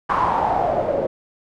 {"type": "noise with low-pass filter sweep", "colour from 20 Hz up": "white", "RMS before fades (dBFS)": -20, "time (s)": [0.09, 1.07], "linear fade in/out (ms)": 10, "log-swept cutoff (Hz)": [1100, 530], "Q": 6.5, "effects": []}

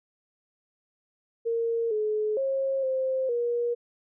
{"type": "tone with pitch steps", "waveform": "sine", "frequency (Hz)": [461.4, 427.3, 539, 524, 476.7], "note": ["A#4", "G#4", "C#5", "C5", "A#4"], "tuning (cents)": [-18, 49, -49, 2, 39], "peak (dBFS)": -24, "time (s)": [1.45, 3.75], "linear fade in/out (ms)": 20, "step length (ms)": 460, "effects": []}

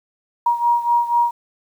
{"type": "beating tone pair", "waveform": "sine", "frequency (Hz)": [948, 952.1], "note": ["A#5", "A#5"], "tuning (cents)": [29, 36], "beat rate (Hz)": 4.1, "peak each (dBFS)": [-16, -20], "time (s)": [0.46, 1.31], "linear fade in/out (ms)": 5, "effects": ["8-bit"]}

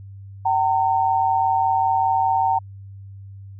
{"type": "tone pair together", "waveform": "sine", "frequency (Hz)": [767, 912.1], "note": ["G5", "A#5"], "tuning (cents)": [-38, -38], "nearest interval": "minor third", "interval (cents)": 300, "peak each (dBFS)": -19, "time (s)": [0.45, 2.59], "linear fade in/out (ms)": 10, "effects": ["added 98 Hz sine -36 dBFS peak until 3.59 s"]}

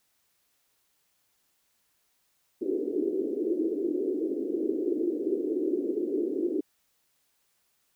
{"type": "band-pass noise", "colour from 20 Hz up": "pink", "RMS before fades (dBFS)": -29, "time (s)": [2.61, 6.61], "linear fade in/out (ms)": 10, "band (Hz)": [300, 410], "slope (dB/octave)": 48, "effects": ["white hiss -72 dBFS RMS until 7.95 s"]}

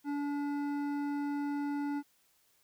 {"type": "tone with hard clipping", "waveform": "triangle", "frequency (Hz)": 287.5, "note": "D4", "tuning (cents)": -37, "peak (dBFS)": -34, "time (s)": [0.04, 2.03], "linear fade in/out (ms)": 50, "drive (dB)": 15, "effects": ["white hiss -70 dBFS RMS until 2.63 s"]}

